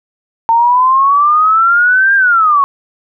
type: exponential two-way sweep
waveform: sine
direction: up then down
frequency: 905 to 1614 to 1090 Hz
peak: -6 dBFS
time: 0.49-2.64 s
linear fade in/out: 0 ms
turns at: 2.15 s
effects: none